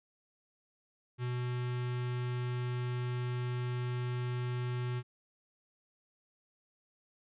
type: tone with notch filter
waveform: square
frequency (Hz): 123.47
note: B2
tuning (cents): 0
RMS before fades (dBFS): -35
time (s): 1.18-5.03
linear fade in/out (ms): 50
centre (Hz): 650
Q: 1.7
effects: resampled to 8000 Hz